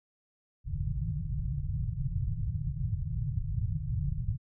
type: low-pass noise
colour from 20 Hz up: white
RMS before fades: -32 dBFS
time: 0.64-4.38 s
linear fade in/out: 50 ms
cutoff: 160 Hz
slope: 96 dB/octave
effects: none